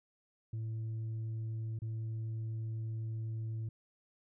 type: tone with dropouts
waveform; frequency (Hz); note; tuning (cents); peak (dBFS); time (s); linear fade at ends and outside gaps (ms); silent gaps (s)
sine; 111.5; A2; +23; -33; 0.53-3.69; 5; 1.79-1.819
effects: tanh soft clip ceiling -35 dBFS